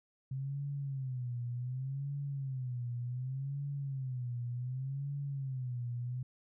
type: tone with vibrato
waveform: sine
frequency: 130.81 Hz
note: C3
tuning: in tune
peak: -35 dBFS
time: 0.31-6.23 s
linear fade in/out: 5 ms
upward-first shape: sine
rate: 0.67 Hz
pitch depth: 140 cents each way
effects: none